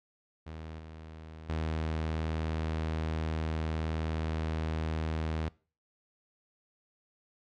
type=tone with level steps; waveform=sawtooth; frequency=79.4 Hz; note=D#2; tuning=36 cents sharp; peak=-37 / -41 / -27 dBFS; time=0.46-5.49 s; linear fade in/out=10 ms; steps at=0.79 / 1.49 s; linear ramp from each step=5 ms; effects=noise-tail reverb RT60 0.4 s tail -23 dB re dry + low-pass 4000 Hz 12 dB/octave